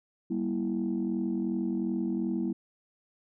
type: chord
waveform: sine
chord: E diminished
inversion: first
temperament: equal with one note detuned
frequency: 196 / 238.7 / 329.6 Hz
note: G3 / Bb3 / E4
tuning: 0 / +41 / 0 cents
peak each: -31 dBFS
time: 0.3-2.53 s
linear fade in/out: 10 ms
effects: tanh soft clip ceiling -21 dBFS